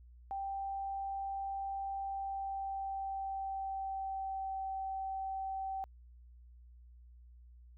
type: tone with pitch glide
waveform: sine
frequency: 784 to 771.4 Hz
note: G5 to G5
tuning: 0 to -28 cents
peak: -36 dBFS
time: 0.31-5.84 s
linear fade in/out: 0 ms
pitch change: -28 cents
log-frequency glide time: 2.01-4.58 s
effects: added 60 Hz sine -54 dBFS peak until 7.77 s